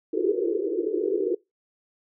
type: band-pass noise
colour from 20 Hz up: pink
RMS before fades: -25 dBFS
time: 0.13-1.35 s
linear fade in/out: 10 ms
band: 330 to 470 Hz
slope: 96 dB/octave
effects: noise-tail reverb RT60 0.2 s tail -23 dB re dry